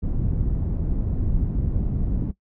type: low-pass noise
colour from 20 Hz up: pink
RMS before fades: -23 dBFS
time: 0.02-2.32 s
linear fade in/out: 20 ms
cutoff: 180 Hz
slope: 12 dB/octave
effects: noise-tail reverb RT60 0.1 s tail -18 dB re dry